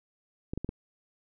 clicks, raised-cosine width 3 ms, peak -20 dBFS, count 4, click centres 0.535 / 0.576 / 0.646 / 0.691 s, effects none

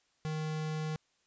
square tone, 155.56 Hz, D#3, in tune, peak -34 dBFS, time 0.25-0.96 s, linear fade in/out 0 ms, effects white hiss -73 dBFS RMS until 1.26 s + resampled to 16000 Hz

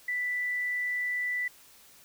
sine tone, 1978 Hz, B6, 2 cents sharp, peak -28 dBFS, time 0.08-1.48 s, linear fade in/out 5 ms, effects white hiss -56 dBFS RMS until 2.04 s

